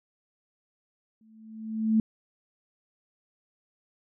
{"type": "tone with exponential growth", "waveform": "sine", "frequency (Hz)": 220, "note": "A3", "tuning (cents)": 0, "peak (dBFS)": -17, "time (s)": [1.21, 2], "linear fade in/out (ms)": 2, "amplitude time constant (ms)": 170, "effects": []}